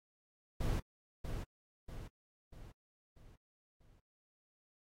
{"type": "noise with echo", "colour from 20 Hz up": "brown", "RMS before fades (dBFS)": -34, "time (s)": [0.6, 0.8], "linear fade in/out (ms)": 10, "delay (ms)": 640, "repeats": 5, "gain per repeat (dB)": -6, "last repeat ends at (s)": 4, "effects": ["AAC 48 kbps"]}